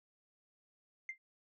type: tone with exponential decay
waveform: sine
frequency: 2093 Hz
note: C7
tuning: in tune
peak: -34 dBFS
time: 1.09-1.18 s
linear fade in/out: 2 ms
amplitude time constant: 18 ms
effects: tanh soft clip ceiling -33 dBFS